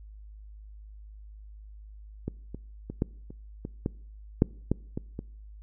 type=clicks; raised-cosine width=3 ms; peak=-18 / -25 / -22 / -12 / -29 / -21 / -14 / -6 / -11 / -18 / -21 dBFS; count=11; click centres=2.28 / 2.546 / 2.9 / 3.021 / 3.305 / 3.651 / 3.861 / 4.421 / 4.716 / 4.975 / 5.191 s; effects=noise-tail reverb RT60 0.6 s tail -24 dB re dry + added 52 Hz sine -44 dBFS peak until 5.62 s